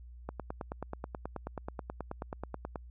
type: click train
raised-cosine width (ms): 1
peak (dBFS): -23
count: 24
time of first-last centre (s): 0.29-2.758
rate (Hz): 9.32
effects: added 60 Hz sine -47 dBFS peak until 2.9 s